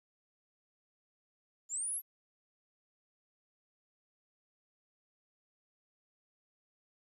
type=linear sweep; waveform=sine; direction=up; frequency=6910 to 11800 Hz; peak=-34 dBFS; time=1.69-2.02 s; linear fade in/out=50 ms; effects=12-bit